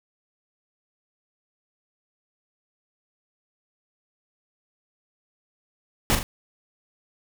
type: noise with echo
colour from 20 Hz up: pink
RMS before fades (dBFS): -20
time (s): 6.1-6.15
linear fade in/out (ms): 0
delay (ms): 40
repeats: 2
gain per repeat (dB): -6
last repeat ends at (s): 6.23
effects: none